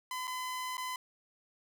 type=tone with dropouts; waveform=sawtooth; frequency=1015 Hz; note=B5; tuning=47 cents sharp; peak=-32 dBFS; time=0.11-0.96 s; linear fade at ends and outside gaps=2 ms; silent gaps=0.272-0.277 / 0.77-0.779 s; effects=none